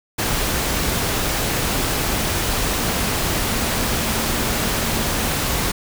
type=tone in noise; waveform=sine; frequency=224.4 Hz; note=A3; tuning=34 cents sharp; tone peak=-30 dBFS; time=3.49-5.28 s; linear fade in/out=10 ms; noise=pink; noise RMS=-21 dBFS; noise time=0.18-5.72 s; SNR=-12 dB; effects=none